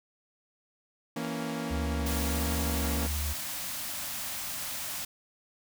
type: chord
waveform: sawtooth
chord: A# diminished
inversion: second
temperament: equal with one note detuned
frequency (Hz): 164.81 / 233.1 / 278.6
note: E3 / A#3 / C#4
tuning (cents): 0 / 0 / +9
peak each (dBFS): -34 / -31 / -33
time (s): 1.16-3.07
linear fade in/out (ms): 5
type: tone with vibrato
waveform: triangle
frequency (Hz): 72.3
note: D2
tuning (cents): -27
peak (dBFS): -28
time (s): 1.7-3.34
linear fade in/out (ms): 20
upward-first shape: sine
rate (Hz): 1.5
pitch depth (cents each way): 45
type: band-stop noise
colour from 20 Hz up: white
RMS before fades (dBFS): -36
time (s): 2.06-5.05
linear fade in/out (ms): 5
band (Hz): 330 to 520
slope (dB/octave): 96
effects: none